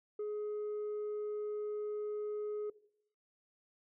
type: tone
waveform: sine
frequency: 420 Hz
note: G#4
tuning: 19 cents sharp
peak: -33 dBFS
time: 0.19-2.7 s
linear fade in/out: 5 ms
effects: noise-tail reverb RT60 0.7 s tail -20 dB re dry + tanh soft clip ceiling -35 dBFS